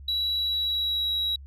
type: tone with pitch glide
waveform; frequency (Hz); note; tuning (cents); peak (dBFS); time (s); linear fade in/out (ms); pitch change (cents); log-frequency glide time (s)
sine; 3911 to 3871; B7 to B7; -18 to -35; -22; 0.08-1.36; 5; -17; 0.38-1.13
effects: tanh soft clip ceiling -22 dBFS + added 69 Hz sine -41 dBFS peak until 1.46 s